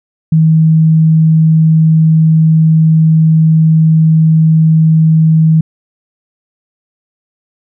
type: tone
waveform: sine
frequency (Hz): 159.5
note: D#3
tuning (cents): +43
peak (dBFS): -4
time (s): 0.32-5.61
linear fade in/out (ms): 5
effects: none